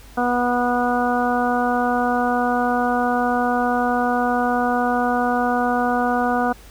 harmonic tone, 244.6 Hz, B3, 16 cents flat, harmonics 1 / 2 / 3 / 4 / 5 / 6, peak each -22 / -25 / -21 / -28 / -27 / -27 dBFS, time 0.17-6.53 s, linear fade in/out 10 ms, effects added 50 Hz sine -43 dBFS peak until 6.7 s + pink hiss -47 dBFS RMS until 6.7 s

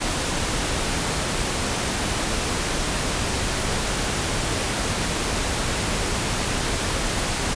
pink noise, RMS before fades -24 dBFS, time 0-7.55 s, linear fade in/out 20 ms, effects resampled to 22050 Hz

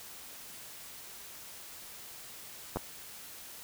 clicks, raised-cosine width 1 ms, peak -19 dBFS, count 2, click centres 2.76 / 2.77 s, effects white hiss -48 dBFS RMS until 3.63 s

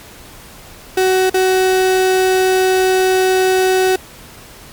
35% pulse tone with dropouts, 374.6 Hz, F#4, 21 cents sharp, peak -9 dBFS, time 0.97-3.96 s, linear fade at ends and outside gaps 5 ms, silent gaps 1.298-1.341 s, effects pink hiss -38 dBFS RMS until 4.72 s + MP3 96 kbps

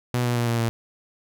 sawtooth tone with pitch steps, 122.8 / 120.9 / 119.03 / 117.19 / 115.37 Hz, B2 / B2 / A#2 / A#2 / A#2, -9 / -36 / +37 / +10 / -17 cents, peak -17 dBFS, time 0.14-0.69 s, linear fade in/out 0 ms, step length 110 ms, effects none

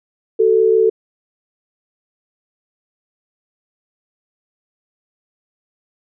sine tone pair together, 376.4 / 442.5 Hz, F#4 / A4, +30 / +10 cents, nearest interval minor third, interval 280 cents, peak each -15 / -11 dBFS, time 0.39-0.9 s, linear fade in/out 10 ms, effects none

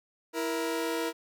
sawtooth tone pair together, 329.6 / 470.8 Hz, E4 / A#4, 0 / +17 cents, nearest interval tritone, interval 617 cents, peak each -28 / -28 dBFS, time 0.33-1.13 s, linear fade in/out 50 ms, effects none

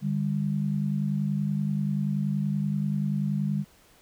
sine tone pair together, 149.2 / 199.66 Hz, D3 / G3, +28 / +32 cents, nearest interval perfect fourth, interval 504 cents, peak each -27 dBFS, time 0.01-3.65 s, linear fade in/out 50 ms, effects pink hiss -58 dBFS RMS until 4.01 s

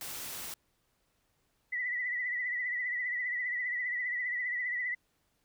white noise, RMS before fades -41 dBFS, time 0.01-0.54 s, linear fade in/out 2 ms
sine tone with vibrato, 1967 Hz, B6, 7 cents flat, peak -31 dBFS, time 1.72-4.95 s, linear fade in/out 10 ms, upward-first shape triangle, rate 15 Hz, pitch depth 66 cents each way
effects pink hiss -75 dBFS RMS until 5.44 s

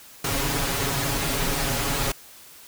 pink noise with comb filter, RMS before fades -25 dBFS, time 0.24-2.12 s, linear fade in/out 5 ms, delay 7.2 ms, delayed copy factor +0.85, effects white hiss -47 dBFS RMS until 2.67 s

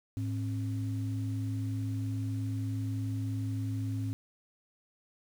sine tone pair together, 106.5 / 268.4 Hz, G#2 / C4, +44 / +44 cents, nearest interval octave + major third, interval 1600 cents, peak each -31 / -37 dBFS, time 0.17-4.13 s, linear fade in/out 0 ms, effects tanh soft clip ceiling -23 dBFS + 9-bit

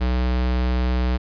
square tone, 62.2 Hz, B1, 13 cents sharp, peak -19 dBFS, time 0-1.18 s, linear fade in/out 20 ms, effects resampled to 11025 Hz

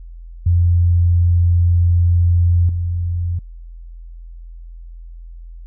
sine tone with level steps, 86.8 Hz, F2, 10 cents flat, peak -10 / -17 dBFS, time 0.46-3.39 s, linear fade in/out 5 ms, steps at 2.69 s, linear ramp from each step 2 ms, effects added 42 Hz sine -32 dBFS peak until 5.66 s

